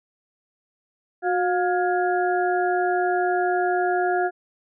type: tone cluster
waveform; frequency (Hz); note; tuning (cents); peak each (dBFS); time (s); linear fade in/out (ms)
sine; 364 / 712 / 1416 / 1668; F#4 / F5 / F6 / G#6; -28 / +33 / +23 / +7; -23 / -22 / -30 / -31; 1.22-4.31; 50
effects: none